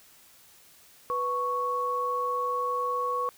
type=tone pair together; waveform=sine; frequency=493.9 / 1108.8 Hz; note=B4 / C#6; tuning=0 / 0 cents; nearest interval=octave + major second; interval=1400 cents; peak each=-32 / -27 dBFS; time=1.1-3.29 s; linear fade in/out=0 ms; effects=white hiss -56 dBFS RMS until 3.37 s